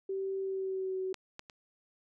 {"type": "tone with pitch glide", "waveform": "sine", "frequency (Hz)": [386.4, 376.1], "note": ["G4", "F#4"], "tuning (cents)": [-25, 28], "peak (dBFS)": -32, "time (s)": [0.09, 1.13], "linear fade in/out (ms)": 5, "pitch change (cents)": -47, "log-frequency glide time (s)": [0.39, 0.98]}
{"type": "clicks", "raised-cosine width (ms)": 0.2, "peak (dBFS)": [-24, -25, -31], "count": 3, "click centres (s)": [1.143, 1.394, 1.498]}
{"effects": []}